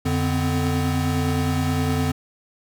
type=tone cluster; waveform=square; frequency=88.1 / 146.3 / 254.6 Hz; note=F2 / D3 / C4; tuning=+16 / -6 / -47 cents; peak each=-25 dBFS; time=0.05-2.12 s; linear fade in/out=10 ms; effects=none